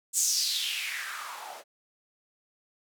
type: noise with band-pass filter sweep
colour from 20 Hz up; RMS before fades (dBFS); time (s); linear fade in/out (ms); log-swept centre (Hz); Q
blue; -31; 0.13-1.64; 50; 7900 to 590; 4.2
effects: none